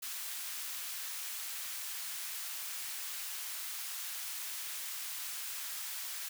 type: high-pass noise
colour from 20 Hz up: white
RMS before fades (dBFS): -41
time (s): 0.02-6.29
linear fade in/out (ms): 10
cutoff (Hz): 1200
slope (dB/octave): 12
effects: none